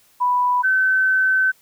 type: tone pair in turn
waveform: sine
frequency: 987.8 / 1529.7 Hz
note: B5 / G6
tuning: 0 / -43 cents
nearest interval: minor sixth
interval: 757 cents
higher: second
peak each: -15 / -14 dBFS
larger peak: second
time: 0.2-0.63 / 0.63-1.52 s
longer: second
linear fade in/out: 20 ms
effects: white hiss -56 dBFS RMS until 1.61 s